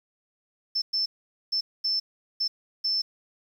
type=tone bursts at uneven times; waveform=sine; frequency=5300 Hz; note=E8; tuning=9 cents sharp; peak=-23 dBFS; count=6; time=0.75-0.82 / 0.93-1.06 / 1.52-1.61 / 1.84-2 / 2.4-2.48 / 2.84-3.02 s; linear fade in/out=10 ms; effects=9-bit